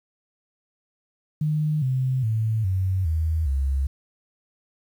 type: tone with pitch steps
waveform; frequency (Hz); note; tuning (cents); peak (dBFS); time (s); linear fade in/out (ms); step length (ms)
sine; 152.7 / 129.9 / 110.5 / 94 / 79.96 / 68.02; D#3 / C3 / A2 / F#2 / D#2 / C#2; -32 / -12 / +8 / +28 / +48 / -32; -20; 1.41-3.87; 5; 410
effects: 9-bit